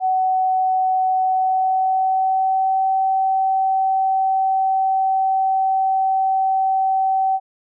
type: tone with pitch glide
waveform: sine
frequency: 751 to 766.3 Hz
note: F#5 to G5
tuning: +26 to -40 cents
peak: -15 dBFS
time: 0-7.4 s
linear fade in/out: 50 ms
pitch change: +34 cents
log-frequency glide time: 1.17-2.88 s
effects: none